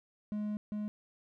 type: tone pair in turn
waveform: triangle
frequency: 210 / 210 Hz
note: G#3 / G#3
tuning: +19 / +19 cents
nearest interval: unison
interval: 0 cents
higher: neither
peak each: -31 / -32 dBFS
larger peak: first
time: 0.32-0.57 / 0.72-0.88 s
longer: first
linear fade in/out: 0 ms
effects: none